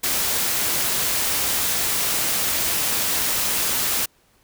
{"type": "noise", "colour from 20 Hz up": "white", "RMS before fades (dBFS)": -22, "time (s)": [0.03, 4.06], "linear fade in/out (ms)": 10, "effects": ["pink hiss -60 dBFS RMS until 4.43 s"]}